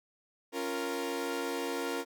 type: chord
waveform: sawtooth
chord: Bb minor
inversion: first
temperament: equal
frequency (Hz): 277.2 / 349.2 / 466.2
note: Db4 / F4 / Bb4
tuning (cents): 0 / 0 / 0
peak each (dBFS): -34 / -34 / -32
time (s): 0.52-2.05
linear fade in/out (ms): 50
effects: none